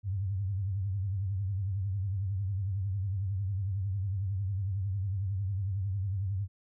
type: tone with vibrato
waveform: sine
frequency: 97.3 Hz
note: G2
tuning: 12 cents flat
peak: -29 dBFS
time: 0.03-6.48 s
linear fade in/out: 50 ms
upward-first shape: triangle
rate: 11 Hz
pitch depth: 140 cents each way
effects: none